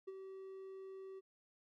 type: tone with ADSR envelope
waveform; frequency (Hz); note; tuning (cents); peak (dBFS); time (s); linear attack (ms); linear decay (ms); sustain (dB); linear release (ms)
triangle; 383.5; G4; -38; -40; 0.07-1.21; 13; 30; -6; 28
effects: none